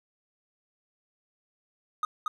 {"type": "tone with echo", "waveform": "triangle", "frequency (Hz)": 1244.5, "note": "D#6", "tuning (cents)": 0, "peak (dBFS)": -23, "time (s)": [2.03, 2.05], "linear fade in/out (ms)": 2, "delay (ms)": 230, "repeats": 1, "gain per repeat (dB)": -2, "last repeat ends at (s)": 2.28, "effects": []}